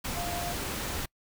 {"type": "tone in noise", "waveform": "sine", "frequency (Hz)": 698.5, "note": "F5", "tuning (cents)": 0, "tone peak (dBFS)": -35, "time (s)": [0.16, 0.53], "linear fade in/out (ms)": 10, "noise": "pink", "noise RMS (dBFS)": -34, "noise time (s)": [0.04, 1.06], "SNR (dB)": -4, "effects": ["noise-tail reverb RT60 0.1 s tail -26 dB re dry"]}